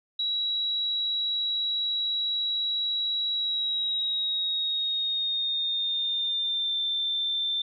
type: tone with pitch glide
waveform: sine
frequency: 3886 to 3563 Hz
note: B7 to A7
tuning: -29 to +21 cents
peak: -25 dBFS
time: 0.19-7.62 s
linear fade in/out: 5 ms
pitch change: -150 cents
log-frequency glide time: 3.33-6.78 s
effects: none